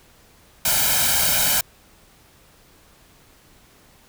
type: noise with comb filter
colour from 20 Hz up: white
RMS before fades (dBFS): -19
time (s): 0.65-1.61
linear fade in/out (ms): 5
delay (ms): 1.3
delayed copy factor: +0.8
effects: pink hiss -53 dBFS RMS until 4.08 s